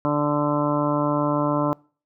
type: harmonic tone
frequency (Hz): 147.1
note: D3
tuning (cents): +3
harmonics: 1 / 2 / 3 / 4 / 5 / 6 / 7 / 8 / 9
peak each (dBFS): -27 / -23 / -34 / -25 / -36 / -32 / -27 / -37 / -32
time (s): 0.05-1.73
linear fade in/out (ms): 0
effects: noise-tail reverb RT60 0.4 s tail -25 dB re dry